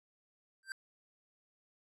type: tone with exponential growth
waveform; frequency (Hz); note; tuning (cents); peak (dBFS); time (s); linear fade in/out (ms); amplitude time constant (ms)
square; 1568; G6; 0; -35; 0.63-0.72; 1; 19
effects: resampled to 24000 Hz